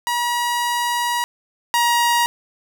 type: tone pair in turn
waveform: sawtooth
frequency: 960 / 949 Hz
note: B5 / A#5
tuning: -49 / +31 cents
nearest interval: unison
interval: 20 cents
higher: first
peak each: -15 / -11 dBFS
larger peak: second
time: 0.07-1.24 / 1.74-2.26 s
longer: first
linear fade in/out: 0 ms
effects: none